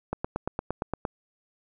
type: click train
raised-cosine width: 1 ms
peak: -14 dBFS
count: 9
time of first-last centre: 0.13-1.052 s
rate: 8.68 Hz
effects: none